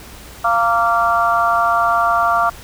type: harmonic tone with a mistuned harmonic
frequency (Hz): 230.7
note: A#3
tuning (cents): -18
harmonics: 3 / 4 / 5 / 6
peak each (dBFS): -17 / -22 / -16 / -19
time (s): 0.44-2.5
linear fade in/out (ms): 10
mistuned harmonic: 5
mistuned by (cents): +16
effects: added 60 Hz sine -41 dBFS peak until 2.63 s + pink hiss -38 dBFS RMS until 2.63 s